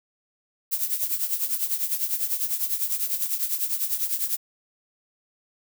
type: noise with tremolo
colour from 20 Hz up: violet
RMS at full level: -23 dBFS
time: 0.71-4.37 s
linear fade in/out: 20 ms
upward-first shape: triangle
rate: 10 Hz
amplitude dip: 80%
effects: none